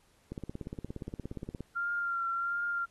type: click train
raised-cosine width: 3 ms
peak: -25 dBFS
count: 23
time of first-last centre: 0.32-1.607 s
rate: 17.1 Hz
type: tone with vibrato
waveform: sine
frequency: 1385 Hz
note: F6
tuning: 15 cents flat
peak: -30 dBFS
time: 1.75-2.86 s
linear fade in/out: 20 ms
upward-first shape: triangle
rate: 1.4 Hz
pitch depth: 33 cents each way
effects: pink hiss -68 dBFS RMS until 2.9 s + AAC 32 kbps